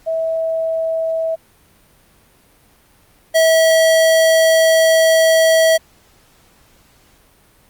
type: tone pair in turn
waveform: sine / square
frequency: 650 / 647.6 Hz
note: E5 / E5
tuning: -24 / -31 cents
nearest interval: unison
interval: 7 cents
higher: first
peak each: -16 / -10 dBFS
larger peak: second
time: 0.06-1.36 / 3.34-5.78 s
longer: second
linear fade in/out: 20 ms
effects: pink hiss -52 dBFS RMS until 7.69 s + Opus 48 kbps